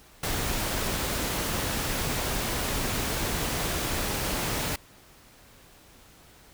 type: noise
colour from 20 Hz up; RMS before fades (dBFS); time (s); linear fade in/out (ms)
pink; -29; 0.23-4.76; 5
effects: pink hiss -54 dBFS RMS until 6.53 s